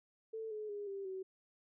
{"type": "tone with pitch steps", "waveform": "sine", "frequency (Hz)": [443.9, 426.6, 409.9, 393.9, 378.5], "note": ["A4", "G#4", "G#4", "G4", "F#4"], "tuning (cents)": [15, 46, -23, 8, 39], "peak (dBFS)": -40, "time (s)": [0.33, 1.23], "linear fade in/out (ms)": 10, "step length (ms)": 180, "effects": []}